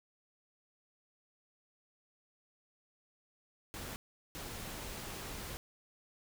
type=noise bursts at uneven times; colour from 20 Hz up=pink; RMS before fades=-44 dBFS; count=2; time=3.74-3.96 / 4.35-5.57 s; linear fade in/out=0 ms; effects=none